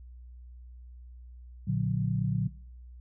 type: chord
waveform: sine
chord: Bb augmented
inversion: none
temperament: just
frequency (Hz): 116.54 / 145.68 / 182.1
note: Bb2 / D3 / F#3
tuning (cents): 0 / -14 / -27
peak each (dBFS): -30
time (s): 1.67-2.48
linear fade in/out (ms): 10
effects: noise-tail reverb RT60 0.6 s tail -21 dB re dry + added 61 Hz sine -45 dBFS peak until 3 s